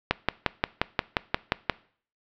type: click train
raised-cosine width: 0.3 ms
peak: -4 dBFS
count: 10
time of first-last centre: 0.11-1.697 s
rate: 5.67 Hz
effects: noise-tail reverb RT60 0.5 s tail -21 dB re dry + low-pass 4000 Hz 12 dB/octave